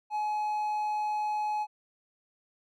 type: tone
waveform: triangle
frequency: 846 Hz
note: G#5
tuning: 32 cents sharp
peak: -26 dBFS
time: 0.1-1.67 s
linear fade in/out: 50 ms
effects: none